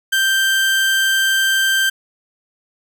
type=tone; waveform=30% pulse; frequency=1568 Hz; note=G6; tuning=in tune; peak=-11 dBFS; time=0.12-1.9 s; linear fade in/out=10 ms; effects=none